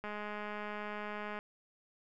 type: click train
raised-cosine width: 0.5 ms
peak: -27 dBFS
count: 283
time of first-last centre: 0.04-1.389 s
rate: 209 Hz
effects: none